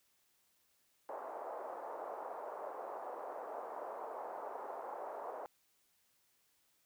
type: band-pass noise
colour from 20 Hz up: pink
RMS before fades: -45 dBFS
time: 1.09-5.46 s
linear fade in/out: 0 ms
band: 520 to 990 Hz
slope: 24 dB/octave
effects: white hiss -75 dBFS RMS until 6.85 s